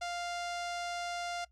sawtooth tone with low-pass filter, 698.5 Hz, F5, in tune, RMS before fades -38 dBFS, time 0.01-1.45 s, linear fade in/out 10 ms, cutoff 6300 Hz, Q 1.2, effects noise-tail reverb RT60 0.1 s tail -20 dB re dry + added 60 Hz sine -63 dBFS peak until 1.51 s

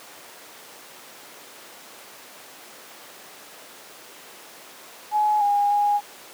sine tone with pitch steps, 845 / 816 / 823 Hz, G#5 / G#5 / G#5, +30 / -31 / -16 cents, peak -17 dBFS, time 5.11-6.01 s, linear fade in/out 50 ms, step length 300 ms, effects pink hiss -43 dBFS RMS until 6.33 s + high-pass 400 Hz 12 dB/octave

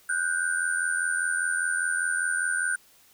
sine tone cluster, 1474 / 1559 / 9080 Hz, F#6 / G6 / C#9, -7 / -10 / +41 cents, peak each -27 / -28 / -32 dBFS, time 0.09-2.76 s, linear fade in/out 5 ms, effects white hiss -58 dBFS RMS until 3.13 s

